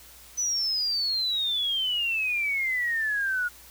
sine exponential sweep, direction down, 6040 to 1430 Hz, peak -24 dBFS, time 0.37-3.49 s, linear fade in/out 20 ms, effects added 60 Hz sine -56 dBFS peak until 3.7 s + white hiss -50 dBFS RMS until 3.7 s

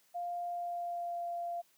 sine tone with pitch glide, 700 to 691.6 Hz, F5 to F5, +4 to -17 cents, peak -35 dBFS, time 0.14-1.62 s, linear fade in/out 20 ms, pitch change -21 cents, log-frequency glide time 0.47-1.26 s, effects white hiss -69 dBFS RMS until 1.77 s + high-pass 150 Hz 12 dB/octave

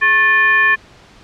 sine tone with frequency modulation, 1760 Hz, A6, in tune, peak -9 dBFS, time 0.01-0.76 s, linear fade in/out 20 ms, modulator 672 Hz, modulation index 0.75, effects pink hiss -44 dBFS RMS until 1.23 s + low-pass 5000 Hz 12 dB/octave

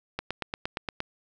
click train, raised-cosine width 0.3 ms, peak -14 dBFS, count 8, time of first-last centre 0.19-1.004 s, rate 8.6 Hz, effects none

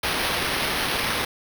white noise with sample-and-hold, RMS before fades -25 dBFS, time 0.03-1.25 s, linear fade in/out 5 ms, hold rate 7350 Hz, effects none

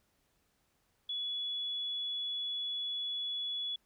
sine tone, 3400 Hz, G#7, 40 cents sharp, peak -34 dBFS, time 1.09-3.76 s, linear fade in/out 5 ms, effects pink hiss -75 dBFS RMS until 3.85 s

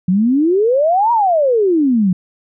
sine exponential two-way sweep, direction up then down, 174.61 to 968 to 174.61 Hz, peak -10 dBFS, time 0.08-2.13 s, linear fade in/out 5 ms, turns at 1.12 s, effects none

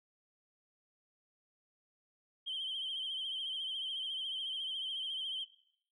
sine tone with vibrato, 3136 Hz, G7, in tune, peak -35 dBFS, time 2.46-5.45 s, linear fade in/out 20 ms, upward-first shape sine, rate 14 Hz, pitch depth 60 cents each way, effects noise-tail reverb RT60 0.7 s tail -19 dB re dry + tanh soft clip ceiling -32 dBFS

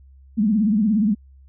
sine tone with vibrato, 212.2 Hz, G#3, 38 cents sharp, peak -15 dBFS, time 0.37-1.15 s, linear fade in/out 20 ms, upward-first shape triangle, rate 17 Hz, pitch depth 170 cents each way, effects added 67 Hz sine -45 dBFS peak until 1.48 s

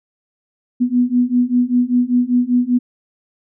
sine beating tone pair, 243.4 / 248.5 Hz, B3 / B3, -25 / +11 cents, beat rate 5.1 Hz, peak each -16 / -15 dBFS, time 0.8-2.79 s, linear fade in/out 20 ms, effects none

